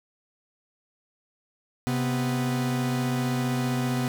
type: tone pair together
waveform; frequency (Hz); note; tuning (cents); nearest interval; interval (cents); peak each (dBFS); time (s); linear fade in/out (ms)
45% pulse; 130.81 / 246.4; C3 / B3; 0 / -4; major seventh; 1096; -27; 1.87-4.08; 0
effects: none